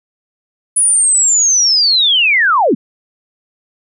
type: linear sweep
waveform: sine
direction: down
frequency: 9956 to 178.6 Hz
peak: -8 dBFS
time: 0.76-2.75 s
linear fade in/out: 10 ms
effects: none